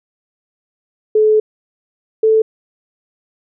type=tone pair in turn; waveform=sine; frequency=430.5 / 439.8 Hz; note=A4 / A4; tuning=-38 / -1 cents; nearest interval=unison; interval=37 cents; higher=second; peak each=-8 dBFS; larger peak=neither; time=1.15-1.4 / 2.23-2.42 s; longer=first; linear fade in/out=5 ms; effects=none